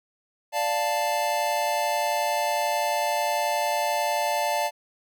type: chord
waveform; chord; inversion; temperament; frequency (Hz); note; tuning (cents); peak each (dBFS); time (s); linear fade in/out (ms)
square; D minor; none; equal; 587.3 / 698.5 / 880; D5 / F5 / A5; 0 / 0 / 0; -29 / -29 / -27; 0.52-4.71; 50
effects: none